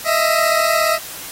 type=tone pair together; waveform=20% pulse; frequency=628.6 / 666 Hz; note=D#5 / E5; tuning=+18 / +18 cents; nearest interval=minor second; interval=100 cents; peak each=-12 dBFS; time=0.04-0.99 s; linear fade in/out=50 ms; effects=white hiss -32 dBFS RMS until 1.31 s + AAC 48 kbps